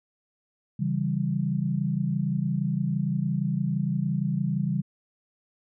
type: chord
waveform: sine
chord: C# diminished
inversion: none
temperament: equal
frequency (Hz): 138.59 / 164.81 / 196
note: C#3 / E3 / G3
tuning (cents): 0 / 0 / 0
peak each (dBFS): -28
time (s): 0.79-4.82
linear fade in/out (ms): 10
effects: none